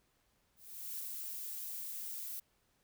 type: noise with ADSR envelope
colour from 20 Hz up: violet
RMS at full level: -41 dBFS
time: 0.56-2.4 s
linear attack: 430 ms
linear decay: 5 ms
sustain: -2 dB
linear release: 7 ms
effects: pink hiss -75 dBFS RMS until 2.83 s